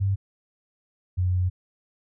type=tone pair in turn; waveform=sine; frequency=98 / 90.94 Hz; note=G2 / F#2; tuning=0 / -29 cents; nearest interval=minor second; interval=129 cents; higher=first; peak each=-20 dBFS; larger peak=neither; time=0-0.16 / 1.17-1.5 s; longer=second; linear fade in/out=20 ms; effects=none